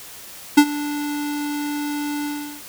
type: tone with ADSR envelope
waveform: square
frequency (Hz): 293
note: D4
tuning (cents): -4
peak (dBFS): -6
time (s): 0.57-2.63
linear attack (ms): 10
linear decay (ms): 65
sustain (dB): -18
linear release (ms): 380
effects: white hiss -39 dBFS RMS until 2.68 s